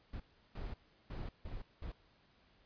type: noise bursts at uneven times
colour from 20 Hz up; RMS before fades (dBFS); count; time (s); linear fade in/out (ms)
brown; -43; 5; 0.13-0.2 / 0.55-0.74 / 1.1-1.29 / 1.45-1.62 / 1.82-1.92; 5
effects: pink hiss -69 dBFS RMS until 2.65 s + resampled to 11025 Hz